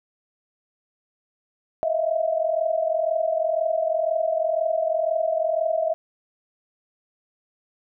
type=tone cluster; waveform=sine; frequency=620 / 644 / 686 Hz; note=D#5 / E5 / F5; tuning=-6 / -41 / -31 cents; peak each=-29 / -22 / -26 dBFS; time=1.83-5.94 s; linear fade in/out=0 ms; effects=none